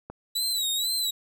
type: click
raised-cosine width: 1 ms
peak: -23 dBFS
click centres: 0.1 s
type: tone with vibrato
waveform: sawtooth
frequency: 3908 Hz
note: B7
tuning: 19 cents flat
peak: -22 dBFS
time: 0.35-1.11 s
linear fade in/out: 10 ms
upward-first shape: sine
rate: 2.1 Hz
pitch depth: 94 cents each way
effects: none